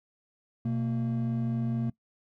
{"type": "tone pair together", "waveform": "triangle", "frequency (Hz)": [124.4, 228.8], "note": ["B2", "A#3"], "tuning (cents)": [13, -32], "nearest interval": "major seventh", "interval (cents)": 1055, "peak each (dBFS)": -27, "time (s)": [0.65, 1.9], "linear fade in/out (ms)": 5, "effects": ["noise-tail reverb RT60 0.1 s tail -22 dB re dry", "tanh soft clip ceiling -19 dBFS"]}